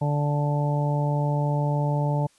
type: harmonic tone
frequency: 146.1 Hz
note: D3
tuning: 9 cents flat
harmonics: 1 / 2 / 3 / 4 / 5 / 6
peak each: -22 / -34 / -36 / -31 / -38 / -31 dBFS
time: 0.01-2.27 s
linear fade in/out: 10 ms
effects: white hiss -61 dBFS RMS until 2.38 s + resampled to 24000 Hz